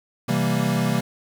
square chord, C dominant seventh, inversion none, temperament equal, 130.81 / 164.81 / 196 / 233.1 Hz, C3 / E3 / G3 / Bb3, 0 / 0 / 0 / 0 cents, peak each -26 dBFS, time 0.28-1.01 s, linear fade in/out 10 ms, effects 8-bit

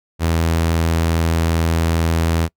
sawtooth tone, 82.41 Hz, E2, in tune, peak -11 dBFS, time 0.19-2.49 s, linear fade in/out 50 ms, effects noise-tail reverb RT60 0.1 s tail -25 dB re dry

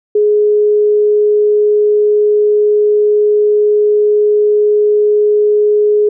sine tone, 419 Hz, G#4, 15 cents sharp, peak -7 dBFS, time 0.15-6.09 s, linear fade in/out 5 ms, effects none

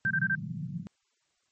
pink band-pass noise, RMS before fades -36 dBFS, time 0.05-0.87 s, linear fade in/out 0 ms, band 130 to 190 Hz, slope 48 dB/octave
sine tone bursts, 1568 Hz, G6, in tune, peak -24 dBFS, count 4, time 0.05-0.353 s, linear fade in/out 5 ms, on 57 ms, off 25 ms
effects white hiss -74 dBFS RMS until 1.51 s + MP3 32 kbps

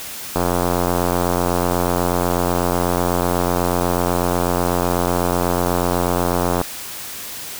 click train, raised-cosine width 1 ms, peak -4 dBFS, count 552, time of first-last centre 0.36-6.614 s, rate 88.1 Hz, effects white hiss -31 dBFS RMS until 7.59 s

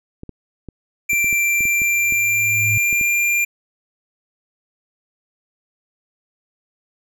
clicks, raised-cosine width 3 ms, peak -20 dBFS, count 12, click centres 0.234 / 0.293 / 0.687 / 1.132 / 1.244 / 1.328 / 1.607 / 1.654 / 1.818 / 2.124 / 2.928 / 3.012 s
square tone with pitch glide, 2355 to 2389 Hz, D7 to D7, +4 to +29 cents, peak -16 dBFS, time 1.09-3.45 s, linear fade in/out 10 ms, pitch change +25 cents, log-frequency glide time 1.41-3.11 s
sine tone with exponential growth, 110 Hz, A2, in tune, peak -18 dBFS, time 1.76-2.78 s, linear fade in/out 5 ms, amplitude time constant 220 ms
effects none

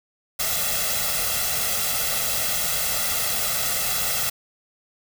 white noise with comb filter, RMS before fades -24 dBFS, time 0.39-4.3 s, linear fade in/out 10 ms, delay 1.5 ms, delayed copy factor +0.85, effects none

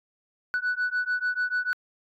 sine beating tone pair, 1480 / 1486.8 Hz, F#6 / F#6, 0 / +8 cents, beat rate 6.8 Hz, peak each -26 dBFS, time 0.54-1.73 s, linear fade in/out 0 ms, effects tanh soft clip ceiling -21 dBFS

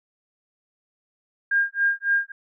sine tone with tremolo, 1611 Hz, G6, 47 cents sharp, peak -16 dBFS, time 1.51-2.32 s, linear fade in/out 5 ms, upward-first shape sine, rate 3.6 Hz, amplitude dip 100%, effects none

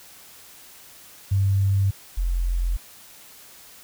sine tone pair in turn, 98 / 43.65 Hz, G2 / F1, 0 / 0 cents, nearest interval octave + major second, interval 1400 cents, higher first, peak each -17 / -20 dBFS, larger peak first, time 1.31-1.91 / 2.17-2.77 s, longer neither, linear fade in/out 10 ms, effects white hiss -47 dBFS RMS until 3.83 s

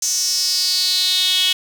sawtooth tone with high-pass filter sweep, 370 Hz, F#4, in tune, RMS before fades -18 dBFS, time 0.02-1.53 s, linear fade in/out 5 ms, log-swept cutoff 6200 to 3200 Hz, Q 6.3, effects 7-bit

